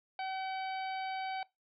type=harmonic tone; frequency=762 Hz; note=G5; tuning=49 cents flat; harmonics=1 / 2 / 3 / 4 / 5 / 6; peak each=-36 / -47 / -45 / -52 / -54 / -54 dBFS; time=0.19-1.43 s; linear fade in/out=2 ms; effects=noise-tail reverb RT60 0.2 s tail -21 dB re dry